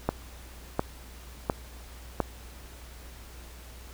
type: click train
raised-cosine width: 1 ms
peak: -10 dBFS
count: 4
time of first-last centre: 0.09-2.203 s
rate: 1.42 Hz
effects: added 60 Hz sine -45 dBFS peak until 3.93 s + pink hiss -50 dBFS RMS until 3.93 s